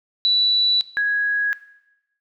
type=tone pair in turn; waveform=sine; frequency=3951 / 1661.2 Hz; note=B7 / G#6; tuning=0 / 0 cents; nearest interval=octave + minor third; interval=1500 cents; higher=first; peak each=-14 / -17 dBFS; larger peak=first; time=0.25-0.81 / 0.97-1.53 s; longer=neither; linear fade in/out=0 ms; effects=noise-tail reverb RT60 0.9 s tail -17 dB re dry